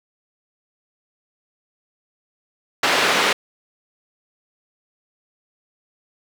white band-pass noise, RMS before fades -18 dBFS, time 2.83-3.33 s, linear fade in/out 5 ms, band 250 to 2800 Hz, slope 12 dB/octave, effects none

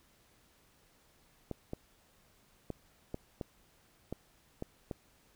clicks, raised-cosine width 2 ms, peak -24 dBFS, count 8, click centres 1.513 / 1.734 / 2.703 / 3.144 / 3.412 / 4.126 / 4.624 / 4.912 s, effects pink hiss -67 dBFS RMS until 5.35 s

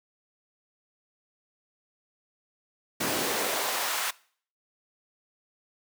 pink noise with high-pass filter sweep, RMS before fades -29 dBFS, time 3-4.11 s, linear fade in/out 10 ms, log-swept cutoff 210 to 1200 Hz, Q 1.1, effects noise-tail reverb RT60 0.5 s tail -22 dB re dry

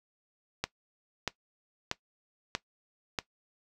click train, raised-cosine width 0.2 ms, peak -12 dBFS, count 5, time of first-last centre 0.64-3.188 s, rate 1.57 Hz, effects noise-tail reverb RT60 0.1 s tail -18 dB re dry

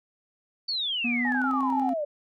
sine exponential sweep, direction down, 4586 to 569 Hz, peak -26 dBFS, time 0.68-2.05 s, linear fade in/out 10 ms
triangle tone with pitch glide, 240 to 263.2 Hz, B3 to C4, -49 to +10 cents, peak -24 dBFS, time 1.04-1.94 s, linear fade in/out 10 ms, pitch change +159 cents, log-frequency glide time 1.17-1.49 s
sine tone bursts, 837 Hz, G#5, 13 cents sharp, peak -30 dBFS, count 7, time 1.25-1.892 s, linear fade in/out 0 ms, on 72 ms, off 23 ms
effects none

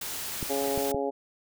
white noise, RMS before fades -35 dBFS, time 0.01-0.92 s, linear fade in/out 5 ms
clicks, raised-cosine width 3 ms, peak -20 dBFS, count 3, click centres 0.428 / 0.777 / 0.946 s
harmonic tone, 138.9 Hz, C#3, 4 cents sharp, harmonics 2 / 3 / 4 / 5 / 6, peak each -34 / -30 / -32 / -36 / -36 dBFS, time 0.49-1.11 s, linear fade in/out 20 ms
effects none

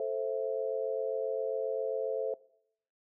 sine chord, A minor, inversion none, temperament equal with one note detuned, 440 / 527.5 / 659.3 Hz, A4 / C5 / E5, 0 / +14 / 0 cents, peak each -34 / -34 / -37 dBFS, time 0-2.34 s, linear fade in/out 2 ms, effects noise-tail reverb RT60 0.7 s tail -21 dB re dry

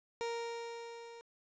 30% pulse tone with level ramp, 466.2 Hz, A#4, in tune, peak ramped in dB -32 to -47 dBFS, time 0.21-1.21 s, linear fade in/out 0 ms, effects resampled to 16000 Hz + 12-bit

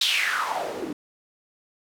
white noise with band-pass filter sweep, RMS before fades -26 dBFS, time 0.01-0.93 s, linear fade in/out 5 ms, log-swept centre 3900 to 260 Hz, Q 4.8, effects none

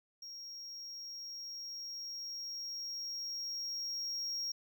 triangle tone with level ramp, 5588 Hz, F8, in tune, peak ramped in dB -44 to -34 dBFS, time 0.22-4.52 s, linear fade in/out 5 ms, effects none

